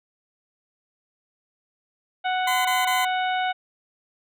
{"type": "harmonic tone", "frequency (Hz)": 740, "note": "F#5", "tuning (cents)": 0, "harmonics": [1, 2, 3, 4, 5], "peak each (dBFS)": [-23, -29, -33, -35, -37], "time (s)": [2.24, 3.53], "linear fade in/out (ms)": 20}
{"type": "tone bursts", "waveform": "20% pulse", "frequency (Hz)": 1021, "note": "C6", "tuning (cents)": -43, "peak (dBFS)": -18, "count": 3, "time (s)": [2.47, 3.05], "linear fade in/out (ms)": 5, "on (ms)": 180, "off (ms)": 20}
{"effects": []}